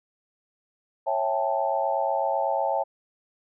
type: chord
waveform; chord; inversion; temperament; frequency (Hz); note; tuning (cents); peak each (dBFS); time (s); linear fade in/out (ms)
sine; A dominant seventh; first; just; 550 / 660 / 792 / 880; C#5 / E5 / G5 / A5; -14 / +2 / +18 / 0; -28; 1.06-2.84; 20
effects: none